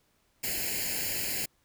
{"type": "noise with comb filter", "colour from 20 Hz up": "white", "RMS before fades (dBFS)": -32, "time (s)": [0.43, 1.46], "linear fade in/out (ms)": 10, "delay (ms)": 0.42, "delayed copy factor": 0.95, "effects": ["pink hiss -70 dBFS RMS until 1.64 s"]}